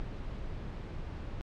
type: noise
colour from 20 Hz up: brown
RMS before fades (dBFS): -39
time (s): 0-1.41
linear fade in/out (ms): 0
effects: low-pass 4000 Hz 12 dB/octave + MP3 96 kbps